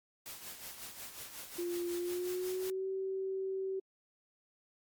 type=noise with tremolo; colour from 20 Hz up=white; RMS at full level=-45 dBFS; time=0.26-2.7 s; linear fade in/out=0 ms; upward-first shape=sine; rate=5.5 Hz; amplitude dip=55%
type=tone with pitch glide; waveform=sine; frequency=349.2 to 383 Hz; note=F4 to G4; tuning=0 to -40 cents; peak=-34 dBFS; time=1.58-3.8 s; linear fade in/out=10 ms; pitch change=+160 cents; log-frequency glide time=1.95-2.87 s
effects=Opus 48 kbps